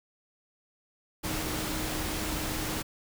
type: tone in noise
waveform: sine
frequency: 311.1 Hz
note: D#4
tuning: in tune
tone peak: -38 dBFS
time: 1.23-2.83 s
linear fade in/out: 20 ms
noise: pink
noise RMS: -33 dBFS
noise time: 1.23-2.83 s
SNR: -8 dB
effects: none